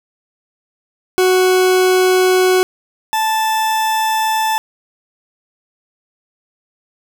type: tone pair in turn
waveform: 40% pulse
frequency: 370 / 878.5 Hz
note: F#4 / A5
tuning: 0 / -3 cents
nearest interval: octave + minor third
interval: 1497 cents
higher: second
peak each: -9 / -13 dBFS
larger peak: first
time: 1.18-2.63 / 3.13-4.58 s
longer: neither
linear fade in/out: 0 ms
effects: none